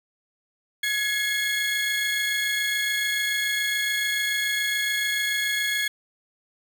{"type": "tone cluster", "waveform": "35% pulse", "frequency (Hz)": [1680, 2158, 3333], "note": ["G#6", "C#7", "G#7"], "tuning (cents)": [19, -47, 5], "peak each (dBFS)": [-24, -26, -29], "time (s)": [0.83, 5.88], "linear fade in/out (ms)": 5, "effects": []}